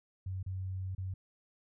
sine tone with dropouts, 94 Hz, F#2, 28 cents sharp, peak -35 dBFS, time 0.26-1.14 s, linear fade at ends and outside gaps 5 ms, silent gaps 0.429-0.462 / 0.95-0.98 s, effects none

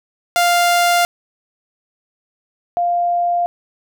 sawtooth / sine tone pair in turn, 698.5 / 698.5 Hz, F5 / F5, 0 / 0 cents, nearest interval unison, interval 0 cents, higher neither, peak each -8 / -14 dBFS, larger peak first, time 0.36-1.05 / 2.77-3.46 s, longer neither, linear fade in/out 0 ms, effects none

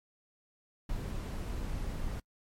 brown noise, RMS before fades -36 dBFS, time 0.89-2.2 s, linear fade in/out 5 ms, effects noise-tail reverb RT60 0.1 s tail -26 dB re dry + MP3 64 kbps

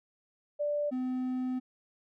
sine / triangle tone pair in turn, 587.3 / 254.9 Hz, D5 / C4, 0 / -45 cents, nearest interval octave + major second, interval 1445 cents, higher first, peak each -28 dBFS, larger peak neither, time 0.59-0.91 / 0.91-1.6 s, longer second, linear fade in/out 20 ms, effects none

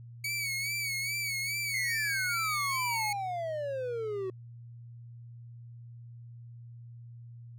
sawtooth tone with vibrato, 2248 Hz, C#7, 24 cents sharp, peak -28 dBFS, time 0.24-3.13 s, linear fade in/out 5 ms, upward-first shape sine, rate 2.4 Hz, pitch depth 72 cents each way
triangle exponential sweep, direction down, 2093 to 370 Hz, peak -30 dBFS, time 1.74-4.3 s, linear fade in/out 2 ms
effects added 118 Hz sine -45 dBFS peak until 7.58 s

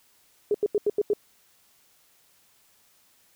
sine tone bursts, 414.7 Hz, G#4, 3 cents flat, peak -19 dBFS, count 6, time 0.51-1.134 s, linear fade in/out 2 ms, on 34 ms, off 84 ms, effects white hiss -62 dBFS RMS until 3.35 s

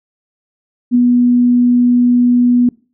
sine tone with ADSR envelope, 244.3 Hz, B3, 19 cents flat, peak -5 dBFS, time 0.91-2.69 s, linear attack 41 ms, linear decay 5 ms, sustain -2 dB, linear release 3 ms, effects noise-tail reverb RT60 0.4 s tail -25 dB re dry

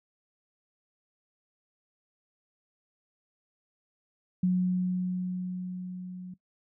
sine tone with level ramp, 182.2 Hz, F#3, 26 cents flat, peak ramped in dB -21 to -38 dBFS, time 4.43-6.34 s, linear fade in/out 5 ms, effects noise-tail reverb RT60 0.1 s tail -18 dB re dry

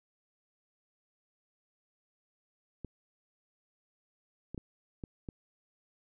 clicks, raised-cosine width 3 ms, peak -27 dBFS, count 5, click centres 2.847 / 4.546 / 4.578 / 5.038 / 5.288 s, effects none

